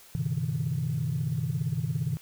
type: tone cluster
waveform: sine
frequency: 98 / 124.6 / 142.3 / 159.4 Hz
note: G2 / B2 / C#3 / D#3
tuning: 0 / +16 / +46 / +42 cents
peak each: -36 / -30 / -32 / -30 dBFS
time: 0.15-2.17 s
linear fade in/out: 0 ms
effects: tanh soft clip ceiling -19 dBFS + white hiss -53 dBFS RMS until 2.21 s